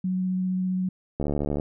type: tone with vibrato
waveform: sine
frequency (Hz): 185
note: F#3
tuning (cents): 0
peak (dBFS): -23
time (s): 0.04-0.89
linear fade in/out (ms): 5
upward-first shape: triangle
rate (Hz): 15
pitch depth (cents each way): 11
type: click train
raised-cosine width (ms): 2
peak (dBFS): -14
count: 30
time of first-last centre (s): 1.2-1.598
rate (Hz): 72.8
effects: none